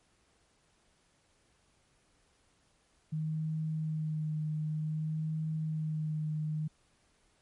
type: tone with vibrato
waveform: sine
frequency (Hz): 155.56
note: D#3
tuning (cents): 0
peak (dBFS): -31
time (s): 3.12-6.68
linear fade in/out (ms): 10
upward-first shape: sine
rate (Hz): 0.54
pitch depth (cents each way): 19
effects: pink hiss -70 dBFS RMS until 7.41 s + MP3 48 kbps